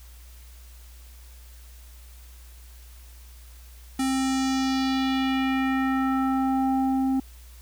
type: tone with low-pass filter sweep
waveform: square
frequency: 264.8 Hz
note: C4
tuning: 21 cents sharp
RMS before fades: -24 dBFS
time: 3.99-7.2 s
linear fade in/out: 5 ms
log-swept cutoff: 10000 to 530 Hz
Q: 2.1
effects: added 60 Hz sine -44 dBFS peak until 7.61 s + white hiss -54 dBFS RMS until 7.61 s